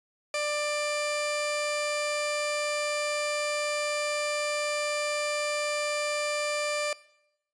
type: tone pair together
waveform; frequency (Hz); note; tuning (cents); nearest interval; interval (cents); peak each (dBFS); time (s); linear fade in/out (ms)
sawtooth; 593 / 1186; D5 / D6; +17 / +17; octave; 1200; -25; 0.34-6.93; 2
effects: noise-tail reverb RT60 0.8 s tail -21 dB re dry + resampled to 22050 Hz